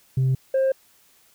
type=tone pair in turn; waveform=sine; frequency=131.2 / 531.8 Hz; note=C3 / C5; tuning=+5 / +28 cents; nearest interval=2 octaves; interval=2423 cents; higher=second; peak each=-15 dBFS; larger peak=neither; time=0.17-0.35 / 0.54-0.72 s; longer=neither; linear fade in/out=5 ms; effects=tanh soft clip ceiling -16 dBFS + white hiss -58 dBFS RMS until 1.34 s